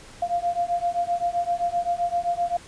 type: beating tone pair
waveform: sine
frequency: 693 / 700.7 Hz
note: F5 / F5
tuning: -14 / +6 cents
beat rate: 7.7 Hz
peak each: -25 dBFS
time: 0.22-2.57 s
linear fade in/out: 5 ms
effects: pink hiss -46 dBFS RMS until 2.67 s + resampled to 22050 Hz